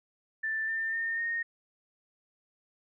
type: tone with pitch steps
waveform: sine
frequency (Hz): 1769 / 1795.8 / 1822.9 / 1850.5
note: A6 / A6 / A#6 / A#6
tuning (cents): +9 / +35 / -39 / -13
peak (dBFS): -29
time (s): 0.43-1.43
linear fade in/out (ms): 10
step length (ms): 250
effects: none